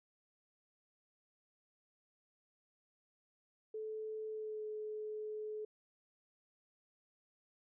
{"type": "tone with pitch glide", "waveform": "sine", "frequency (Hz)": [434.7, 428], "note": ["A4", "A4"], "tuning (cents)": [-21, -48], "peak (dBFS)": -40, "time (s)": [3.74, 5.65], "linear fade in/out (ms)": 5, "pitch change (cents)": -27, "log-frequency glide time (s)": [4.3, 4.65], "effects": []}